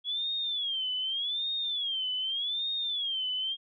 sine tone with vibrato, 3336 Hz, G#7, 7 cents sharp, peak -29 dBFS, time 0.04-3.57 s, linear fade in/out 50 ms, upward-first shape sine, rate 0.84 Hz, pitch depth 180 cents each way, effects none

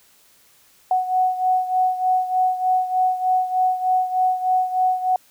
sine beating tone pair, 740 / 743.3 Hz, F#5 / F#5, 0 / +8 cents, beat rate 3.3 Hz, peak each -18 / -23 dBFS, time 0.91-5.16 s, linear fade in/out 2 ms, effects white hiss -55 dBFS RMS until 5.3 s

